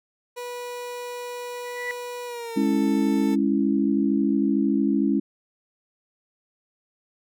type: tone with pitch glide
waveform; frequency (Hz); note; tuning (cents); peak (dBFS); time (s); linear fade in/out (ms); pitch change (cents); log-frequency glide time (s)
30% pulse; 488.3 to 442.6; B4 to A4; -20 to +10; -29; 0.36-3.36; 20; -170; 2.26-2.67
type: tone with exponential growth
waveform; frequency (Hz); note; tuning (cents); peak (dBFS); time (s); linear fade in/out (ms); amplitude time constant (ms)
sine; 1962; B6; -12; -25; 1.4-1.91; 0; 110
type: chord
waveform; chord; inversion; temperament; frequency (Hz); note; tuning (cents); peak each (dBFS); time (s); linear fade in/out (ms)
sine; C# minor; second; equal with one note detuned; 207.7 / 276.4 / 329.6; G#3 / C#4 / E4; 0 / -5 / 0; -23 / -22 / -25; 2.56-5.2; 10
effects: none